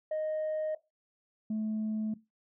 sine tone pair in turn, 621 / 216.6 Hz, D#5 / A3, -3 / -27 cents, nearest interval octave + tritone, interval 1824 cents, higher first, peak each -28 dBFS, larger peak neither, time 0.11-0.75 / 1.5-2.14 s, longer neither, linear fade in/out 5 ms, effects noise-tail reverb RT60 0.2 s tail -17 dB re dry + tanh soft clip ceiling -28 dBFS

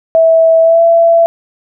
sine tone with pitch glide, 653 to 670.2 Hz, E5 to E5, -17 to +29 cents, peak -4 dBFS, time 0.15-1.26 s, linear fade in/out 0 ms, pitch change +46 cents, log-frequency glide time 0.61-0.82 s, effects none

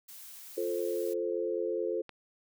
blue noise, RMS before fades -48 dBFS, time 0.08-1.14 s, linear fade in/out 10 ms
sine chord, F major, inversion none, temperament equal with one note detuned, 349.2 / 438.2 / 523.3 Hz, F4 / A4 / C5, 0 / -7 / 0 cents, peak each -34 / -33 / -35 dBFS, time 0.57-2.02 s, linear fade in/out 10 ms
click, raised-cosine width 0.3 ms, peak -29 dBFS, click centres 2.093 s
effects none

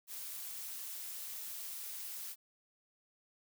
blue noise with amplitude modulation, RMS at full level -42 dBFS, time 0.07-2.36 s, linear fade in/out 50 ms, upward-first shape sine, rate 208 Hz, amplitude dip 50%, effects none

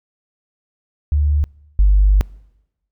sine tone pair in turn, 73.6 / 49.39 Hz, D2 / G1, +4 / +14 cents, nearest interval perfect fifth, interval 690 cents, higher first, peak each -12 / -7 dBFS, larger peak second, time 1.12-1.44 / 1.79-2.21 s, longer second, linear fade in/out 0 ms, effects noise-tail reverb RT60 1.0 s tail -25 dB re dry + tanh soft clip ceiling -3 dBFS

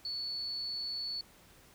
sine tone, 4435 Hz, C#8, in tune, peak -35 dBFS, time 0.05-1.21 s, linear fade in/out 2 ms, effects pink hiss -60 dBFS RMS until 1.74 s

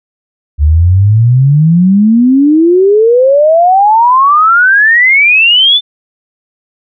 sine exponential sweep, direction up, 71.1 to 3570 Hz, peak -3 dBFS, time 0.58-5.81 s, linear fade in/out 50 ms, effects none

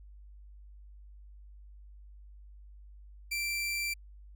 sawtooth tone, 2349 Hz, D7, in tune, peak -28 dBFS, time 3.31-3.94 s, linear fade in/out 10 ms, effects added 50 Hz sine -49 dBFS peak until 4.35 s

